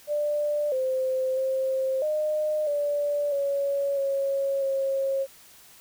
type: tone with pitch steps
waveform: sine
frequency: 591 / 520 / 528 / 611 / 581 / 560 / 550 / 542 Hz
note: D5 / C5 / C5 / D#5 / D5 / C#5 / C#5 / C#5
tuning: +11 / -11 / +16 / -32 / -19 / +18 / -14 / -39 cents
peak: -23 dBFS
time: 0.07-5.27 s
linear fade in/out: 50 ms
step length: 650 ms
effects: white hiss -52 dBFS RMS until 5.8 s